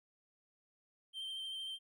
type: tone with vibrato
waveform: triangle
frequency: 3136 Hz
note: G7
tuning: in tune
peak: -39 dBFS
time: 1.13-1.79 s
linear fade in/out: 50 ms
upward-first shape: sine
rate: 13 Hz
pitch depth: 18 cents each way
effects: none